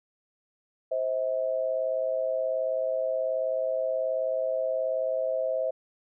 sine tone pair together, 523.3 / 642 Hz, C5 / E5, 0 / -46 cents, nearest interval major third, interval 354 cents, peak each -28 dBFS, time 0.91-5.71 s, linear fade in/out 10 ms, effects none

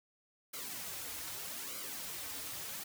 white noise with flanger, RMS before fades -43 dBFS, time 0.53-2.84 s, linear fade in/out 10 ms, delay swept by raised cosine 1.1 to 5.3 ms, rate 0.81 Hz, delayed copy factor -0.75, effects none

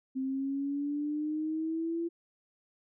sine exponential sweep, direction up, 261.6 to 339.7 Hz, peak -30 dBFS, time 0.15-2.09 s, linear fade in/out 20 ms, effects none

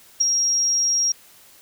sine tone with ADSR envelope, 5620 Hz, F8, 10 cents sharp, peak -11 dBFS, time 0.2-1.12 s, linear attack 13 ms, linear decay 6 ms, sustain -6 dB, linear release 3 ms, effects white hiss -50 dBFS RMS until 1.61 s

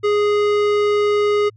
sine tone with tanh clipping, 414.8 Hz, G#4, 2 cents flat, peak -16 dBFS, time 0.03-1.5 s, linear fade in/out 20 ms, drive 17 dB, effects added 108 Hz sine -45 dBFS peak until 1.56 s

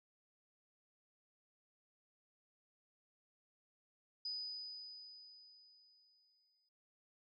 sine tone with exponential decay, 4978 Hz, D#8, in tune, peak -39 dBFS, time 4.25-6.69 s, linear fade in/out 5 ms, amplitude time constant 530 ms, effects none

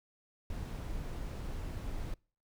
brown noise, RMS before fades -39 dBFS, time 0.5-2.14 s, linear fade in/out 2 ms, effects noise-tail reverb RT60 0.4 s tail -26 dB re dry

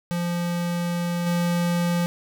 square tone with level steps, 173.4 Hz, F3, 12 cents flat, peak -24 / -21 dBFS, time 0.11-2.06 s, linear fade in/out 0 ms, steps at 1.26 s, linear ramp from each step 10 ms, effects none

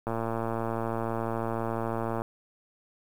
click train, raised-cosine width 1 ms, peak -17 dBFS, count 246, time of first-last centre 0.07-2.219 s, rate 114 Hz, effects 8-bit

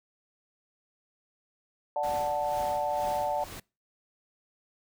sine chord, D major, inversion none, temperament equal, 587.3 / 740 / 880 Hz, D5 / F#5 / A5, 0 / 0 / 0 cents, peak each -31 dBFS, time 1.96-3.44 s, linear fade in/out 2 ms
pink noise with tremolo, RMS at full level -42 dBFS, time 2.03-3.6 s, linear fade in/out 5 ms, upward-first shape sine, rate 2.1 Hz, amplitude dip 65%
effects noise-tail reverb RT60 0.3 s tail -25 dB re dry

